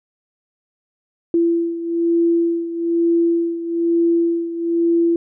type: beating tone pair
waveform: sine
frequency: 337.1 / 338.2 Hz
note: E4 / E4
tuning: +39 / +44 cents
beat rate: 1.1 Hz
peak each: -16 / -21 dBFS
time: 1.34-5.16 s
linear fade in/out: 2 ms
effects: none